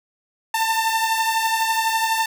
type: beating tone pair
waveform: sawtooth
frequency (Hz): 893 / 905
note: A5 / A5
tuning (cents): +25 / +48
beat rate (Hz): 12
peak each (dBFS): -16 / -21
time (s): 0.54-2.26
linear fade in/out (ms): 5
effects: none